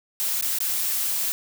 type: noise with dropouts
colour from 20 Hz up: blue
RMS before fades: -25 dBFS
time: 0.2-1.32 s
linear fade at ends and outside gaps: 0 ms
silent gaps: 0.411-0.424 / 0.586-0.604 s
effects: none